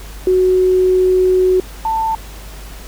sine tone pair in turn, 370 / 890.2 Hz, F#4 / A5, 0 / +20 cents, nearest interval octave + minor third, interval 1520 cents, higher second, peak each -9 / -14 dBFS, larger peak first, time 0.27-1.6 / 1.85-2.15 s, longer first, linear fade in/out 2 ms, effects added 50 Hz sine -31 dBFS peak until 2.87 s + pink hiss -37 dBFS RMS until 2.87 s

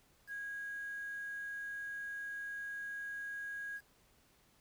sine tone with quantisation, 1645 Hz, G#6, 17 cents flat, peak -40 dBFS, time 0.27-3.81 s, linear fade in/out 50 ms, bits 10, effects pink hiss -69 dBFS RMS until 4.6 s

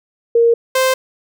sine / sawtooth tone pair in turn, 466 / 521.4 Hz, A#4 / C5, -1 / -6 cents, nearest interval major second, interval 195 cents, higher second, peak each -8 dBFS, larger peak neither, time 0.35-0.54 / 0.75-0.94 s, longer neither, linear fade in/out 5 ms, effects none

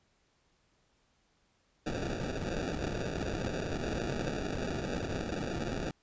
white noise with sample-and-hold, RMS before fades -35 dBFS, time 1.86-5.91 s, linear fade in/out 5 ms, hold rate 1050 Hz, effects pink hiss -72 dBFS RMS until 6.02 s + resampled to 16000 Hz

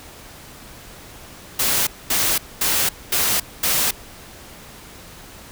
white noise bursts, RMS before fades -19 dBFS, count 5, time 1.59-3.91 s, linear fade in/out 5 ms, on 280 ms, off 230 ms, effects pink hiss -41 dBFS RMS until 5.51 s

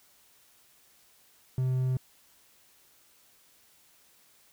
triangle tone, 128.9 Hz, C3, 26 cents flat, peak -23 dBFS, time 1.58-1.97 s, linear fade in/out 2 ms, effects white hiss -62 dBFS RMS until 4.52 s

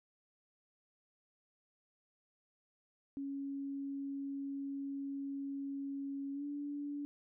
sine tone with pitch glide, 277.2 to 288.3 Hz, C#4 to D4, 0 to -32 cents, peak -38 dBFS, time 3.17-7.05 s, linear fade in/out 0 ms, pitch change +68 cents, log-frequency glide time 6.33-6.44 s, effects none

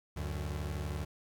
30% pulse tone pair together, 72.49 / 92.5 Hz, D2 / F#2, -22 / 0 cents, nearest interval major third, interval 422 cents, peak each -34 / -37 dBFS, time 0.16-1.05 s, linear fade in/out 10 ms, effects 11-bit

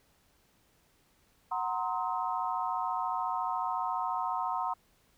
sine chord, C half-diminished seventh, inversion second, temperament equal with one note detuned, 740 / 932.3 / 1046.5 / 1272.1 Hz, Gb5 / Bb5 / C6 / Eb6, 0 / 0 / 0 / +38 cents, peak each -35 / -34 / -35 / -38 dBFS, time 1.51-4.74 s, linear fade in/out 10 ms, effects pink hiss -68 dBFS RMS until 5.17 s

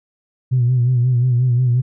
sine tone with vibrato, 124 Hz, B2, 7 cents sharp, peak -11 dBFS, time 0.51-1.82 s, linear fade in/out 20 ms, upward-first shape sine, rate 5.6 Hz, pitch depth 64 cents each way, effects tanh soft clip ceiling -8 dBFS

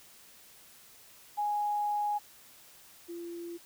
sine tone pair in turn, 830 / 342.6 Hz, G#5 / F4, -1 / -33 cents, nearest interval octave + minor third, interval 1532 cents, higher first, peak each -28 / -38 dBFS, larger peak first, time 1.37-2.19 / 3.08-3.58 s, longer first, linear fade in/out 20 ms, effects white hiss -56 dBFS RMS until 3.65 s

